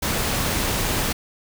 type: noise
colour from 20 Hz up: pink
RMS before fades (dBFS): -23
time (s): 0.02-1.13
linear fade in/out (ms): 10
effects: none